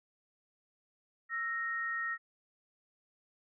sine tone pair together, 1326.8 / 1864.7 Hz, E6 / A#6, +11 / 0 cents, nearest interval tritone, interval 589 cents, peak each -39 / -34 dBFS, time 1.29-2.18 s, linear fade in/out 50 ms, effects none

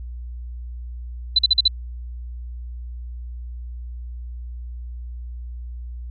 sine tone bursts, 4010 Hz, B7, 26 cents sharp, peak -11 dBFS, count 5, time 1.36-1.68 s, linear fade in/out 5 ms, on 28 ms, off 45 ms, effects added 60 Hz sine -30 dBFS peak until 6.1 s

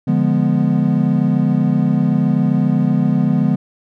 triangle chord, D diminished seventh, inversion none, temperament equal, 146.83 / 174.61 / 207.7 / 246.9 Hz, D3 / F3 / Ab3 / Cb4, 0 / 0 / 0 / 0 cents, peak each -16 dBFS, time 0.07-3.56 s, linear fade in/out 10 ms, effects none

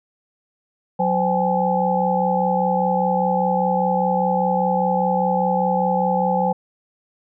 sine tone cluster, 183.7 / 516 / 786 / 851 Hz, F#3 / C5 / G5 / G#5, -12 / -24 / +4 / +42 cents, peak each -22 dBFS, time 0.99-6.53 s, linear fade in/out 10 ms, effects none

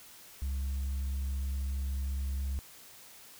sine tone, 67.7 Hz, C#2, 40 cents flat, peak -28 dBFS, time 0.42-2.59 s, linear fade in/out 0 ms, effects tanh soft clip ceiling -30 dBFS + white hiss -53 dBFS RMS until 3.39 s

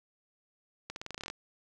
accelerating click train, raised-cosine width 0.2 ms, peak -22 dBFS, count 12, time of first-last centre 0.9-1.301 s, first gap 61 ms, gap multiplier 0.89, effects none

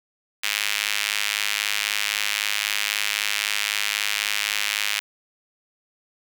sawtooth tone with high-pass filter, 103.83 Hz, G#2, in tune, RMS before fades -25 dBFS, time 0.43-5 s, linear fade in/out 10 ms, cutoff 2400 Hz, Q 1.7, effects none

